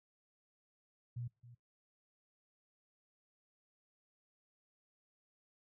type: tone with echo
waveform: sine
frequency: 120.3 Hz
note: B2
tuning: 45 cents flat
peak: -39 dBFS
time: 1.16-1.28 s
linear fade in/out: 10 ms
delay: 270 ms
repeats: 1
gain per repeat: -15 dB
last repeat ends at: 1.55 s
effects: noise-tail reverb RT60 0.3 s tail -25 dB re dry